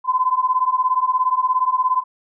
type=beating tone pair; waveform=sine; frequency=1010 / 1027 Hz; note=B5 / C6; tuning=+39 / -33 cents; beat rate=17 Hz; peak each=-19 / -18 dBFS; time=0.04-2.04 s; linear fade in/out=50 ms; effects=none